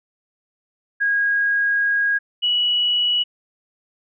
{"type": "tone pair in turn", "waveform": "sine", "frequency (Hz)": [1639, 2934], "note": ["G#6", "F#7"], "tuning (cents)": [-23, -15], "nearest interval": "minor seventh", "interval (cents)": 1008, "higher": "second", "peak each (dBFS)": -16, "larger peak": "neither", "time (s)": [[1, 2.19], [2.42, 3.24]], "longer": "first", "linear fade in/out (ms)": 20, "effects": []}